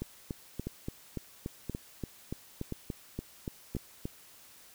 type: two click trains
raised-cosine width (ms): 3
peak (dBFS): -22 / -22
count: 15 / 4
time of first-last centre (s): 0.02-4.055 / 0.67-3.75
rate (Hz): 3.47 / 0.974
effects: white hiss -56 dBFS RMS until 4.74 s